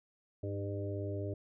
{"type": "harmonic tone with a mistuned harmonic", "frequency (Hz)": 100.2, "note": "G2", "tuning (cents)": 38, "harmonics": [1, 3, 4, 5, 6], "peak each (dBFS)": [-37, -43, -42, -49, -44], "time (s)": [0.43, 1.34], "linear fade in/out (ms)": 5, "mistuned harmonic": 3, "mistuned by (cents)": 21, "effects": []}